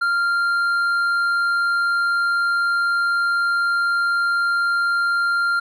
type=tone with hard clipping; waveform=sine; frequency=1392 Hz; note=F6; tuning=6 cents flat; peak=-18 dBFS; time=0.01-5.6 s; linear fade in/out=10 ms; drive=4 dB; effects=none